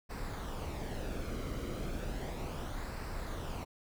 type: noise with flanger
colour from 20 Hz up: brown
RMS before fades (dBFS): -39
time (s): 0.09-3.65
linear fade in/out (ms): 20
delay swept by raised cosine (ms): 0.3 to 1.16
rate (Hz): 0.34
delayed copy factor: -0.5
effects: none